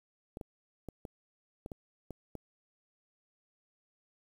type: clicks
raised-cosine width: 2 ms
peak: -28 dBFS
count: 8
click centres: 0.371 / 0.412 / 0.887 / 1.052 / 1.661 / 1.718 / 2.107 / 2.353 s
effects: 9-bit